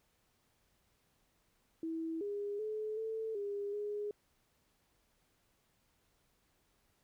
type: tone with pitch steps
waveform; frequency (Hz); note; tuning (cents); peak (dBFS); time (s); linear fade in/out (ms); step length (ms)
sine; 325.3 / 407.7 / 430.5 / 443.5 / 405 / 414.8; E4 / G#4 / A4 / A4 / G#4 / G#4; -23 / -32 / -38 / +14 / -43 / -2; -36; 1.83-4.11; 2; 380
effects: pink hiss -75 dBFS RMS until 7.03 s